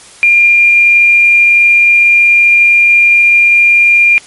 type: tone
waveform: sine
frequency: 2400 Hz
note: D7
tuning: 37 cents sharp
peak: -3 dBFS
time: 0.23-4.18 s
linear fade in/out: 0 ms
effects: white hiss -36 dBFS RMS until 4.26 s + MP3 48 kbps